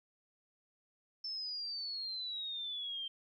sine exponential sweep, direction down, 5320 to 3136 Hz, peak -38 dBFS, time 1.24-3.08 s, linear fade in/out 5 ms, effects 13-bit

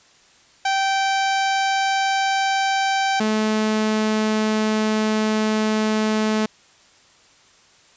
sawtooth tone pair in turn, 778 / 216.2 Hz, G5 / A3, -13 / -30 cents, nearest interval octave + minor seventh, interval 2217 cents, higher first, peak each -14 dBFS, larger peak neither, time 0.65-3.2 / 3.2-6.46 s, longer second, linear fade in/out 5 ms, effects white hiss -53 dBFS RMS until 7.96 s + resampled to 16000 Hz

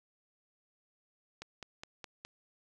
click train, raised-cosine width 0.2 ms, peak -26 dBFS, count 5, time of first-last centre 1.42-2.25 s, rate 4.82 Hz, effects none

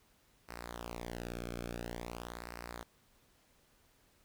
sawtooth tone with flanger, 59 Hz, A#1, 22 cents sharp, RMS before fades -44 dBFS, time 0.48-2.84 s, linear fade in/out 20 ms, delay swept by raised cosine 0.29 to 1.06 ms, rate 0.48 Hz, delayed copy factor -0.85, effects pink hiss -69 dBFS RMS until 4.24 s

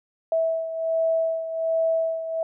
sine beating tone pair, 652 / 653.3 Hz, E5 / E5, -19 / -16 cents, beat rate 1.3 Hz, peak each -22 / -28 dBFS, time 0.32-2.43 s, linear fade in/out 2 ms, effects none

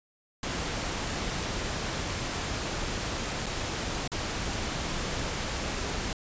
pink noise with dropouts, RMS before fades -32 dBFS, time 0.43-6.13 s, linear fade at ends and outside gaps 2 ms, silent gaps 3.46-3.464 / 4.077-4.117 s, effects resampled to 16000 Hz

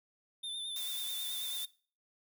square tone with vibrato, 3575 Hz, A7, 27 cents sharp, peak -38 dBFS, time 0.43-1.66 s, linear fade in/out 10 ms, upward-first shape triangle, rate 9.2 Hz, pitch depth 46 cents each way
blue noise, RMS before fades -42 dBFS, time 0.76-1.65 s, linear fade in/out 2 ms
effects noise-tail reverb RT60 0.4 s tail -20 dB re dry

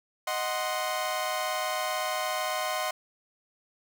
sawtooth chord, C diminished, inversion first, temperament equal, 622.3 / 740 / 1046.5 Hz, Eb5 / Gb5 / C6, 0 / 0 / 0 cents, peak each -29 dBFS, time 0.27-2.91 s, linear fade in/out 5 ms, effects none

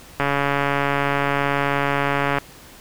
click train, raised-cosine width 0.5 ms, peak -5 dBFS, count 309, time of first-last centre 0.2-2.384 s, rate 141 Hz, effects pink hiss -44 dBFS RMS until 2.8 s

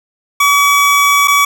25% pulse tone with dropouts, 1139 Hz, C#6, 47 cents sharp, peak -4 dBFS, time 0.4-1.45 s, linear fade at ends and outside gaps 5 ms, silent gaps 1.275-1.28 s, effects none

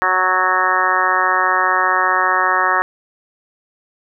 harmonic tone with a mistuned harmonic, 185 Hz, F#3, in tune, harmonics 2 / 3 / 4 / 5 / 6 / 7 / 8 / 9 / 10, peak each -28 / -27 / -23 / -22 / -18 / -20 / -25 / -21 / -21 dBFS, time 0.02-2.82 s, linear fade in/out 0 ms, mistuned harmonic 10, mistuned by -15 cents, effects none

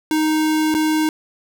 square tone with dropouts, 311.1 Hz, D#4, in tune, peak -16 dBFS, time 0.11-1.09 s, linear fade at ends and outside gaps 1 ms, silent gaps 0.742-0.748 s, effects none

